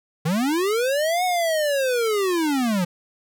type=linear two-way sweep; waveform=square; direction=up then down; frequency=146.83 to 740 to 169 Hz; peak=-20 dBFS; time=0.25-2.85 s; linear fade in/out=10 ms; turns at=1.24 s; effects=none